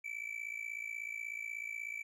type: tone with amplitude modulation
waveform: triangle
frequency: 2313 Hz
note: D7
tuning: 27 cents flat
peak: -34 dBFS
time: 0.04-2.03 s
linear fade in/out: 10 ms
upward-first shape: sine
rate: 56.4 Hz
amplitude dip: 85%
effects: none